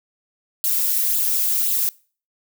violet noise with flanger, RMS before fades -20 dBFS, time 0.64-1.89 s, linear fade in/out 0 ms, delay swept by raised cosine 0.25 to 2.75 ms, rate 1.9 Hz, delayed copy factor +0.65, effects noise-tail reverb RT60 0.4 s tail -23 dB re dry

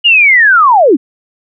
sine linear sweep, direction down, 2904 to 231.3 Hz, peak -3 dBFS, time 0.04-0.97 s, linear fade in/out 20 ms, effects none

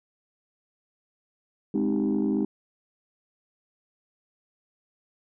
sine chord, Ab major seventh, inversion none, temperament equal, 207.7 / 261.6 / 311.1 / 392 Hz, Ab3 / C4 / Eb4 / G4, 0 / 0 / 0 / 0 cents, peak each -25 / -27 / -26 / -30 dBFS, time 1.74-2.45 s, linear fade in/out 5 ms, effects tanh soft clip ceiling -17 dBFS

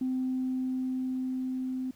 sine tone with level ramp, 257.9 Hz, C4, 25 cents flat, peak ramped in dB -26 to -30 dBFS, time 0.01-1.91 s, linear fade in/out 5 ms, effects tanh soft clip ceiling -23 dBFS + pink hiss -62 dBFS RMS until 1.95 s

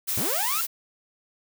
blue noise, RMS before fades -27 dBFS, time 0.07-0.67 s, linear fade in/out 20 ms
sawtooth linear sweep, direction up, 73.42 to 1392 Hz, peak -25 dBFS, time 0.17-0.61 s, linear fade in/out 0 ms
effects none

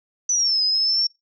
sine exponential two-way sweep, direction down then up, 6030 to 5000 to 5490 Hz, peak -17 dBFS, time 0.29-1.07 s, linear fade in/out 5 ms, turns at 0.63 s, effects noise-tail reverb RT60 0.2 s tail -25 dB re dry

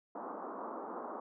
white band-pass noise, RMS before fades -43 dBFS, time 0.15-1.2 s, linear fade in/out 5 ms, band 220 to 1200 Hz, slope 48 dB/octave, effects none

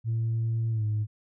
sine tone with pitch glide, 113.7 to 106.7 Hz, A#2 to G#2, -43 to +47 cents, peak -23 dBFS, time 0.04-1.07 s, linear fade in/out 50 ms, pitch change -110 cents, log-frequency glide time 0.71-0.84 s, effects tanh soft clip ceiling -22 dBFS

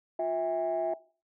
sine tone cluster, 354.7 / 652 / 808 Hz, F4 / E5 / G#5, +27 / -19 / -48 cents, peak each -34 / -28 / -35 dBFS, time 0.19-0.94 s, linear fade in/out 5 ms, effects noise-tail reverb RT60 0.4 s tail -19 dB re dry + tanh soft clip ceiling -21 dBFS

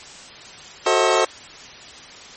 25% pulse chord, F# diminished seventh, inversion none, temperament just, 370 / 444 / 532.8 / 639.4 Hz, F#4 / A4 / C5 / Eb5, 0 / +16 / +31 / +47 cents, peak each -17 dBFS, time 0.86-1.25 s, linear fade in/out 5 ms, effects white hiss -40 dBFS RMS until 2.36 s + MP3 32 kbps

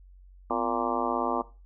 harmonic tone with a mistuned harmonic, 116.54 Hz, A#2, in tune, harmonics 2 / 3 / 4 / 5 / 6 / 7 / 8 / 9 / 10, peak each -34 / -34 / -34 / -34 / -34 / -34 / -34 / -34 / -34 dBFS, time 0.5-1.42 s, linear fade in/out 5 ms, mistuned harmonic 2, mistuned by +140 cents, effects noise-tail reverb RT60 0.3 s tail -17 dB re dry + added 46 Hz sine -49 dBFS peak until 1.65 s

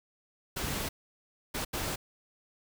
pink noise bursts at uneven times, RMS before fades -34 dBFS, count 3, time 0.56-0.89 / 1.54-1.65 / 1.73-1.96 s, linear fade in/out 10 ms, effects none

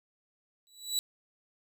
25% pulse tone with exponential growth, 3934 Hz, B7, 7 cents flat, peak -21 dBFS, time 0.67-0.99 s, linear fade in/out 0 ms, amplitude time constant 69 ms, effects none

